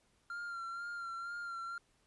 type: tone with vibrato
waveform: triangle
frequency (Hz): 1384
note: F6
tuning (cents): -16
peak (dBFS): -38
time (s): 0.3-1.78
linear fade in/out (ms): 2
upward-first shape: sine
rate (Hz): 2.1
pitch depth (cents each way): 33
effects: pink hiss -73 dBFS RMS until 2.06 s + resampled to 24000 Hz